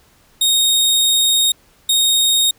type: tone pair in turn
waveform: sawtooth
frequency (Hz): 3725 / 3725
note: A#7 / A#7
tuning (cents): -2 / -2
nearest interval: unison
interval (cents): 0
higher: neither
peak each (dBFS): -9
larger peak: neither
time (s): 0.41-1.52 / 1.89-2.51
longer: first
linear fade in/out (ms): 5
effects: pink hiss -53 dBFS RMS until 2.58 s